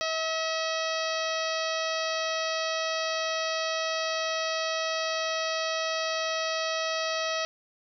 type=harmonic tone; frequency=643 Hz; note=E5; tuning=43 cents flat; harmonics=1 / 2 / 3 / 4 / 5 / 6 / 7 / 8 / 9; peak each=-31 / -34 / -36 / -37 / -38 / -39 / -39 / -40 / -41 dBFS; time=0.01-7.45 s; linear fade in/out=0 ms; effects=none